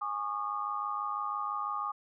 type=chord; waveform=sine; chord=Ab suspended fourth; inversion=none; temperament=equal with one note detuned; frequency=830.6 / 1108.7 / 1214.7 Hz; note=Ab5 / Db6 / Eb6; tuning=0 / 0 / -42 cents; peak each=-39 / -37 / -34 dBFS; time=0.01-1.92 s; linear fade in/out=10 ms; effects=none